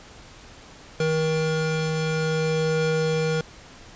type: tone pair together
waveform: square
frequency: 158.48 / 474.9 Hz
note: D#3 / A#4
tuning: +32 / +32 cents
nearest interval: octave + perfect fifth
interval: 1900 cents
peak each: -25 dBFS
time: 1-3.41 s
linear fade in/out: 2 ms
effects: pink hiss -46 dBFS RMS until 3.95 s + resampled to 16000 Hz